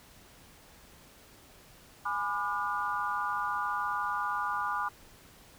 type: chord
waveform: sine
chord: G# diminished seventh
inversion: none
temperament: just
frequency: 830.6 / 996.7 / 1196.1 / 1435.3 Hz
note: G#5 / B5 / D6 / F6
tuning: 0 / +16 / +31 / +47 cents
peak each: -37 / -35 / -33 / -36 dBFS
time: 2.05-4.89 s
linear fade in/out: 10 ms
effects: pink hiss -56 dBFS RMS until 5.58 s